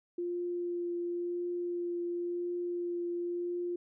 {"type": "tone with vibrato", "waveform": "sine", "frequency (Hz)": 349.2, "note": "F4", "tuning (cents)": 0, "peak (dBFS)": -32, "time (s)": [0.18, 3.76], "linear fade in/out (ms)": 5, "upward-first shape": "triangle", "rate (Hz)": 0.95, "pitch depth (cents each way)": 12, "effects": []}